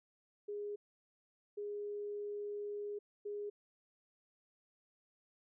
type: tone bursts at uneven times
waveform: sine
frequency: 412.2 Hz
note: G#4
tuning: 13 cents flat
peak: -39 dBFS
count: 3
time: 0.48-0.76 / 1.57-2.99 / 3.25-3.5 s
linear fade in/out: 10 ms
effects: none